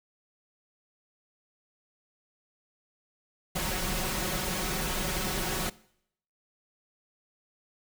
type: noise with comb filter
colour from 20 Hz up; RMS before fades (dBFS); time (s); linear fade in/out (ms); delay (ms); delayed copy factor
pink; -31; 3.55-5.7; 10; 5.4; +0.7
effects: noise-tail reverb RT60 0.7 s tail -21 dB re dry